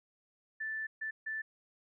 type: tone bursts at uneven times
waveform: sine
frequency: 1760 Hz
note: A6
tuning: in tune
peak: -35 dBFS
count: 3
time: 0.6-0.87 / 1.01-1.11 / 1.26-1.42 s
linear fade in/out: 10 ms
effects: none